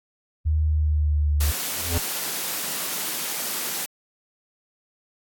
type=tone with pitch glide; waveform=sine; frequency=77.3 to 73.72 Hz; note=D#2 to D2; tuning=-11 to +7 cents; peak=-18 dBFS; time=0.45-1.52 s; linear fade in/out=20 ms; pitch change=-82 cents; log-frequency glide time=0.63-1.35 s
type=high-pass noise; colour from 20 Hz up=white; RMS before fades=-28 dBFS; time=1.4-3.86 s; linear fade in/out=10 ms; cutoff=140 Hz; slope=48 dB/octave
type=tone with exponential growth; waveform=square; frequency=84.7 Hz; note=E2; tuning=48 cents sharp; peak=-19 dBFS; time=1.7-1.98 s; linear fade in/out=5 ms; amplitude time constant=59 ms
effects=AAC 64 kbps